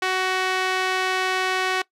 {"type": "tone with band-pass filter", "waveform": "sawtooth", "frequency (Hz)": 373.4, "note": "F#4", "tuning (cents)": 16, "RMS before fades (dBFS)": -23, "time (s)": [0.02, 1.82], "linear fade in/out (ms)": 5, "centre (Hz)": 2000, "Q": 0.75, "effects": ["noise-tail reverb RT60 0.1 s tail -20 dB re dry"]}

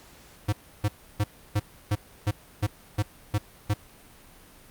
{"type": "tone bursts", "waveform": "square", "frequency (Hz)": 103.9, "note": "G#2", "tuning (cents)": 1, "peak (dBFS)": -22, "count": 10, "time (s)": [0.48, 3.74], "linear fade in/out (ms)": 10, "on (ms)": 47, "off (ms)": 310, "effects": ["pink hiss -52 dBFS RMS until 4.7 s", "Opus 48 kbps"]}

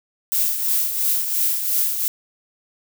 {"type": "noise with tremolo", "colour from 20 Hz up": "violet", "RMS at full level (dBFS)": -18, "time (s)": [0.32, 2.08], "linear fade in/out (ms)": 0, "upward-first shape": "triangle", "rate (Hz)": 2.9, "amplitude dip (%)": 60, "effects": []}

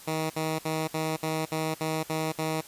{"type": "tone bursts", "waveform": "10% pulse", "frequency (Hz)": 158.1, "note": "D#3", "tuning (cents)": 28, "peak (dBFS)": -19, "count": 9, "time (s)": [0.07, 2.612], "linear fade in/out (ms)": 10, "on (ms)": 230, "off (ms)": 59, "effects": ["white hiss -48 dBFS RMS until 2.67 s", "resampled to 32000 Hz"]}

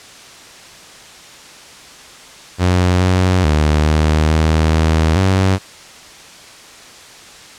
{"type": "tone with pitch steps", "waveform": "sawtooth", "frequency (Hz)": [90.3, 92, 76, 77.4, 79, 79.7, 95.1], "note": ["F#2", "F#2", "D#2", "D#2", "D#2", "D#2", "F#2"], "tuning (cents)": [-42, -9, -40, -9, 27, 42, 48], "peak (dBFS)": -7, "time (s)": [2.58, 5.59], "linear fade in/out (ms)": 50, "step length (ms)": 430, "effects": ["white hiss -38 dBFS RMS until 7.58 s", "low-pass 7000 Hz 12 dB/octave"]}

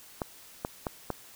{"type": "clicks", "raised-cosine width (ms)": 1, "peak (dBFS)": -16, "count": 4, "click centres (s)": [0.218, 0.649, 0.868, 1.103], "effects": ["white hiss -52 dBFS RMS until 1.35 s"]}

